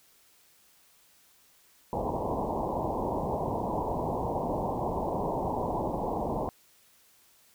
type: low-pass noise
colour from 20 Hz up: white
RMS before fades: -31 dBFS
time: 1.93-6.49 s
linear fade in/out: 0 ms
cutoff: 1000 Hz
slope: 96 dB/octave
effects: white hiss -62 dBFS RMS until 7.54 s